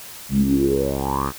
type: tone with low-pass filter sweep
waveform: 10% pulse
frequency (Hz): 68.1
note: C#2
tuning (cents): -30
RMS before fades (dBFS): -20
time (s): 0.29-1.33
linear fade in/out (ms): 50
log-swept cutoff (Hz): 170 to 1400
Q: 8.9
effects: white hiss -38 dBFS RMS until 1.38 s